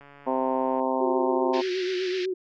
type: click train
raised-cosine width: 0.5 ms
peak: -34 dBFS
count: 113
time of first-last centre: 0.01-0.799 s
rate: 142 Hz
type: harmonic tone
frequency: 130.81 Hz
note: C3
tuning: in tune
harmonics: 2 / 3 / 4 / 5 / 6 / 7 / 8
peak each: -29 / -32 / -29 / -31 / -33 / -29 / -35 dBFS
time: 0.26-1.62 s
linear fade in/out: 20 ms
type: tone with vibrato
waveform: sine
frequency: 369.1 Hz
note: F#4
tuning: 4 cents flat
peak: -25 dBFS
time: 1-2.34 s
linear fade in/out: 10 ms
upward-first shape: sine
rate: 8 Hz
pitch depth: 47 cents each way
type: band-pass noise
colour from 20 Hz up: pink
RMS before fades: -37 dBFS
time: 1.53-2.26 s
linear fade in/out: 10 ms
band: 1600 to 5200 Hz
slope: 48 dB/octave
effects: none